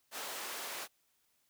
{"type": "high-pass noise", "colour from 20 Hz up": "pink", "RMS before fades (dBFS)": -42, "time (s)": [0.11, 0.88], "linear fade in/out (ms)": 50, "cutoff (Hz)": 590, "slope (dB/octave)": 12, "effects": ["white hiss -75 dBFS RMS until 1.49 s"]}